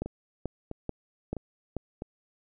two click trains, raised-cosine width 2 ms, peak -22 / -18 dBFS, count 4 / 5, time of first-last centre 0.06-2.021 / 0.02-1.767 s, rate 1.53 / 2.29 Hz, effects none

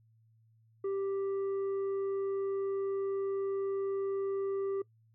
triangle tone with tanh clipping, 392 Hz, G4, in tune, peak -32 dBFS, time 0.84-4.82 s, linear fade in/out 5 ms, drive 9 dB, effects noise-tail reverb RT60 0.1 s tail -21 dB re dry + added 112 Hz sine -63 dBFS peak until 5.14 s

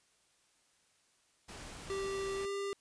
pink noise, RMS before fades -48 dBFS, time 1.48-2.46 s, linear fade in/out 10 ms
square tone with pitch glide, 390.7 to 398.2 Hz, G4 to G4, -6 to +27 cents, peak -36 dBFS, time 1.9-2.73 s, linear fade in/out 0 ms, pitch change +33 cents, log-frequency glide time 2.35-2.5 s
effects white hiss -71 dBFS RMS until 2.8 s + resampled to 22050 Hz

